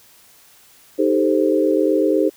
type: chord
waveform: sine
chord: A half-diminished seventh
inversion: second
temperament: equal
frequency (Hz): 311.1 / 392 / 440 / 523.3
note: Eb4 / G4 / A4 / C5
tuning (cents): 0 / 0 / 0 / 0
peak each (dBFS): -18 / -19 / -21 / -20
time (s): 0.98-2.3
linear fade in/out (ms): 20
effects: white hiss -50 dBFS RMS until 2.36 s